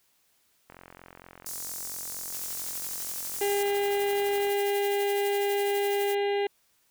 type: click train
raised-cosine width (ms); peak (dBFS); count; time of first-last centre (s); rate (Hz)
0.5; -31; 169; 0.7-4.492; 44.3
type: high-pass noise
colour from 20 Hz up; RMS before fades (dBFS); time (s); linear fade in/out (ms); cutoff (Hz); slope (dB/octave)
pink; -37; 1.46-3.63; 2; 5900; 24
type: noise with tremolo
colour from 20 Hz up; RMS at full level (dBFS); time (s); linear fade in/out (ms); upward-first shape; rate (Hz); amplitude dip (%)
blue; -37; 2.33-6.15; 5; sine; 12; 55
type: harmonic tone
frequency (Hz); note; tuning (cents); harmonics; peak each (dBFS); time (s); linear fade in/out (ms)
403.6; G#4; -49; 1 / 2 / 4 / 5 / 6 / 7 / 8 / 9 / 10; -25 / -32 / -43 / -38 / -45 / -41 / -47 / -53 / -50; 3.41-6.47; 5
effects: white hiss -68 dBFS RMS until 6.9 s